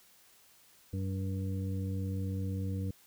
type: harmonic tone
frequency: 95.7 Hz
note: G2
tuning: 41 cents flat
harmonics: 1 / 2 / 3 / 5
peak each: -33 / -39 / -43 / -47 dBFS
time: 0.93-2.91 s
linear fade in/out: 5 ms
effects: white hiss -62 dBFS RMS until 3.06 s